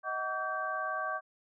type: tone cluster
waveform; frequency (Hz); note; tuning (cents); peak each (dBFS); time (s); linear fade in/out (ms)
sine; 629 / 747 / 1144 / 1565; D#5 / F#5 / D6 / G6; +19 / +16 / -46 / -3; -39 / -40 / -35 / -37; 0.03-1.21; 50
effects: none

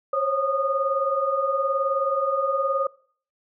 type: tone cluster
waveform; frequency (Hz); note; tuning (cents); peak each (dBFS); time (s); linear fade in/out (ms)
sine; 532 / 551 / 1229; C5 / C#5 / D#6; +29 / -11 / -22; -27 / -25 / -24; 0.13-2.87; 5
effects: noise-tail reverb RT60 0.5 s tail -21 dB re dry

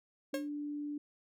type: tone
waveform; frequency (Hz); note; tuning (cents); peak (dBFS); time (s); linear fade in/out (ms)
sine; 293.1; D4; -3; -36; 0.33-0.98; 5
type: tone with exponential decay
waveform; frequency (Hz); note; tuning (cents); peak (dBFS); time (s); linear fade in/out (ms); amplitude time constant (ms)
45% pulse; 542; C#5; -39; -31; 0.34-0.49; 2; 31
effects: MP3 96 kbps

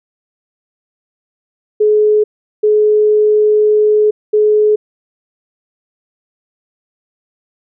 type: tone bursts at uneven times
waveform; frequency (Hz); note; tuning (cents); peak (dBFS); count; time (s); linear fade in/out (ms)
sine; 424.2; G#4; +37; -7; 3; 1.8-2.24 / 2.63-4.11 / 4.33-4.76; 10
effects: none

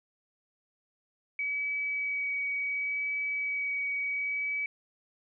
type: tone with vibrato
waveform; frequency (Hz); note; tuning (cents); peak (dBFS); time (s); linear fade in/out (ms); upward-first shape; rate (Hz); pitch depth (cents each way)
sine; 2274; C#7; +44; -29; 1.39-4.66; 2; sine; 0.7; 10
effects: none

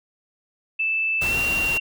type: tone with pitch glide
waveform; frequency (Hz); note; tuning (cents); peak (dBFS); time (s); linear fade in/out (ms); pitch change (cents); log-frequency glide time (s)
sine; 2637 to 2754; E7 to F7; 0 to -25; -20; 0.79-1.8; 10; +75; 1.2-1.38
type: noise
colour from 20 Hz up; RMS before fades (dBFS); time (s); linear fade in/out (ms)
pink; -30; 1.21-1.78; 10
effects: none

